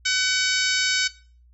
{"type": "harmonic tone", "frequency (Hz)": 754, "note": "F#5", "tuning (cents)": 32, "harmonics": [2, 3, 4, 5, 6, 7, 8, 9, 10], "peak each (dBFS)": [-26, -27, -28, -29, -30, -29, -31, -36, -34], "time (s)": [0.05, 1.08], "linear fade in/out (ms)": 10, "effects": ["noise-tail reverb RT60 0.4 s tail -17 dB re dry", "added 60 Hz sine -51 dBFS peak until 1.53 s"]}